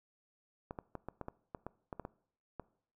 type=clicks; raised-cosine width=1 ms; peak=-27 dBFS; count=12; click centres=0.709 / 0.788 / 0.953 / 1.086 / 1.213 / 1.284 / 1.548 / 1.666 / 1.928 / 1.997 / 2.051 / 2.597 s; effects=noise-tail reverb RT60 0.6 s tail -21 dB re dry